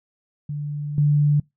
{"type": "tone with level steps", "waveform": "sine", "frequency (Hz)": 146.83, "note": "D3", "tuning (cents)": 0, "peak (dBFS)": [-25, -14], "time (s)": [0.49, 1.4], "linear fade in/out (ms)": 5, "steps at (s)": 0.98, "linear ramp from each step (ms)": 2, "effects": ["noise-tail reverb RT60 0.2 s tail -26 dB re dry"]}